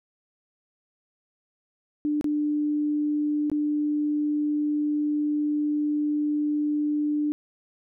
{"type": "tone with dropouts", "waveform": "sine", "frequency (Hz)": 297.4, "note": "D4", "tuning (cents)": 22, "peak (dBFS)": -22, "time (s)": [2.05, 7.32], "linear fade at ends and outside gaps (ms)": 0, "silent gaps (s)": [[2.211, 2.243], [3.499, 3.516]], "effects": []}